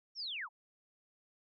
sine linear sweep, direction down, 5690 to 784 Hz, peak -38 dBFS, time 0.15-0.49 s, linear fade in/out 50 ms, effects none

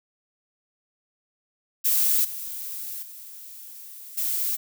violet noise with level steps, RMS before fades -21 / -34 / -42 / -26 dBFS, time 1.84-4.57 s, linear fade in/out 20 ms, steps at 2.24 / 3.02 / 4.17 s, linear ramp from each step 10 ms, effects none

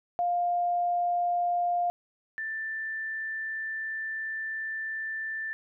sine tone pair in turn, 703 / 1771.4 Hz, F5 / A6, +11 / +11 cents, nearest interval octave + major third, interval 1600 cents, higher second, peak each -24 / -31 dBFS, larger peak first, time 0.19-1.9 / 2.38-5.53 s, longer second, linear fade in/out 0 ms, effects none

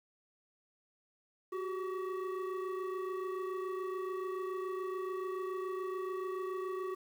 sine tone with frequency modulation, 370 Hz, F#4, in tune, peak -33 dBFS, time 1.52-6.95 s, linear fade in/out 10 ms, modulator 767 Hz, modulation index 0.92, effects tanh soft clip ceiling -34 dBFS + 10-bit

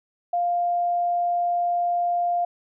sine tone, 700 Hz, F5, 4 cents sharp, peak -20 dBFS, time 0.33-2.45 s, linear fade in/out 5 ms, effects none

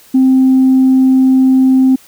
sine tone, 261.6 Hz, C4, in tune, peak -4 dBFS, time 0.14-1.96 s, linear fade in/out 10 ms, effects tanh soft clip ceiling -2 dBFS + white hiss -43 dBFS RMS until 2.07 s

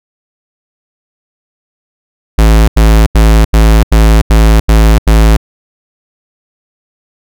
square tone bursts, 54.5 Hz, A1, 16 cents flat, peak -3 dBFS, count 8, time 2.38-5.368 s, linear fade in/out 5 ms, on 300 ms, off 84 ms, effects none

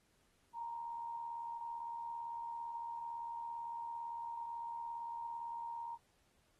sine tone with amplitude modulation, 932.3 Hz, A#5, in tune, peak -39 dBFS, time 0.53-5.98 s, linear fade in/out 50 ms, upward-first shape sine, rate 77.8 Hz, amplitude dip 45%, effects pink hiss -75 dBFS RMS until 6.59 s + AAC 32 kbps

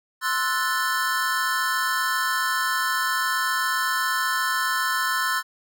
square chord, F# half-diminished seventh, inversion second, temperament equal with one note detuned, 1046.5 / 1318.5 / 1473.2 / 1760 Hz, C6 / E6 / F#6 / A6, 0 / 0 / -8 / 0 cents, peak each -28 / -29 / -28 / -28 dBFS, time 0.21-5.43 s, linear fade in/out 50 ms, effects none

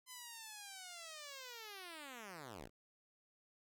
5% pulse linear sweep, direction down, 1028 to 41.13 Hz, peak -38 dBFS, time 0.06-2.7 s, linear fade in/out 50 ms, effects none

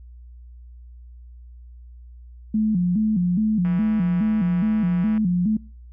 sine tone with vibrato, 196 Hz, G3, in tune, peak -17 dBFS, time 2.54-5.57 s, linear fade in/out 5 ms, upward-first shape square, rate 2.4 Hz, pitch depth 170 cents each way
click train, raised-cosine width 0.5 ms, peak -25 dBFS, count 250, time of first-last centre 3.65-5.178 s, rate 163 Hz
effects noise-tail reverb RT60 0.5 s tail -26 dB re dry + added 60 Hz sine -40 dBFS peak until 5.92 s

